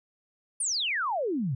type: exponential sweep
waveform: sine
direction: down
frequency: 9790 to 118.4 Hz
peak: -26 dBFS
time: 0.6-1.55 s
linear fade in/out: 5 ms
effects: none